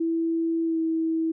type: tone with pitch glide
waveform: sine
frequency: 329.6 to 324.1 Hz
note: E4 to E4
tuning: 0 to -29 cents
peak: -22 dBFS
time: 0-1.32 s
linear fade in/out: 10 ms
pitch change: -29 cents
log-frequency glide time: 0.64-0.79 s
effects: none